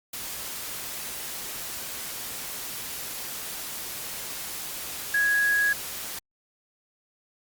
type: tone in noise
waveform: sine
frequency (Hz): 1661.2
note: G#6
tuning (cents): 0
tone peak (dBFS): -20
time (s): 5.14-5.73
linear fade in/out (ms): 5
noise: white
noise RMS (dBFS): -35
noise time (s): 0.13-6.19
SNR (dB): +12
effects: Opus 48 kbps